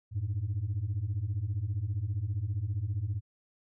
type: beating tone pair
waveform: sine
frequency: 92.5 / 107.5 Hz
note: F#2 / A2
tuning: 0 / -40 cents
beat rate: 15 Hz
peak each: -32 / -30 dBFS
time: 0.11-3.21 s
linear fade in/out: 50 ms
effects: tanh soft clip ceiling -26 dBFS